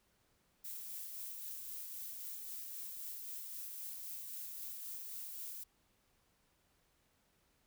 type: noise with tremolo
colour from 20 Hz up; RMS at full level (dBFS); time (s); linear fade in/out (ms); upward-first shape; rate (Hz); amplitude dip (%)
violet; -45; 0.64-5.64; 10; sine; 3.8; 25
effects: pink hiss -75 dBFS RMS until 7.66 s